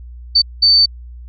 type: tone bursts at uneven times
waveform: sine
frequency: 4554 Hz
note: C#8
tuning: 46 cents sharp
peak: -7 dBFS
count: 2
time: 0.35-0.42 / 0.62-0.86 s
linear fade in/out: 10 ms
effects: added 60 Hz sine -31 dBFS peak until 1.28 s